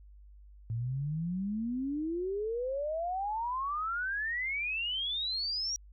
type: exponential sweep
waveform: sine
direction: up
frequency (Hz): 110 to 5770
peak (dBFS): -31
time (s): 0.7-5.76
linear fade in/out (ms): 0
effects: added 50 Hz sine -51 dBFS peak until 5.92 s